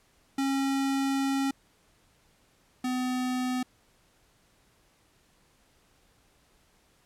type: tone pair in turn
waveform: square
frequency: 272.3 / 252.8 Hz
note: C#4 / B3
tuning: -31 / +41 cents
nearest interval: minor second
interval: 128 cents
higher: first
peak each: -26 / -28 dBFS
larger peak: first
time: 0.38-1.51 / 2.84-3.63 s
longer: first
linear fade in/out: 5 ms
effects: pink hiss -65 dBFS RMS until 7.05 s + low-pass 12000 Hz 12 dB/octave